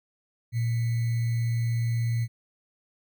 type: tone with sample-and-hold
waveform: sine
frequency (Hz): 116.54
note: A#2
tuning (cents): 0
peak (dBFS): -23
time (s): 0.52-2.28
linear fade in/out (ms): 50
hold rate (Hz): 2100
effects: none